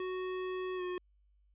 square tone with pitch glide, 370 to 361.5 Hz, F#4 to F#4, 0 to -40 cents, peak -36 dBFS, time 0-0.98 s, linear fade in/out 2 ms, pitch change -40 cents, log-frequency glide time 0.76-0.82 s, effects added 50 Hz sine -65 dBFS peak until 1.54 s + resampled to 8000 Hz

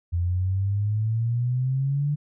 sine exponential sweep, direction up, 85 to 148.5 Hz, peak -21 dBFS, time 0.12-2.16 s, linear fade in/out 20 ms, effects none

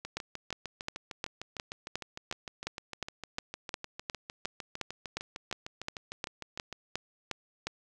two click trains, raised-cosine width 0.2 ms, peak -22 / -16 dBFS, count 45 / 22, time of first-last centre 0.05-6.727 / 0.17-7.67 s, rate 6.59 / 2.8 Hz, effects none

